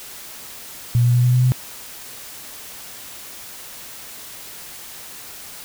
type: tone with pitch steps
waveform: sine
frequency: 120 / 121.32 / 122.66 / 124.02 / 125.39 / 126.77 Hz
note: B2 / B2 / B2 / B2 / B2 / B2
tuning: -49 / -30 / -11 / +8 / +27 / +46 cents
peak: -12 dBFS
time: 0.95-1.52 s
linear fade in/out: 0 ms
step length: 95 ms
effects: white hiss -37 dBFS RMS until 5.64 s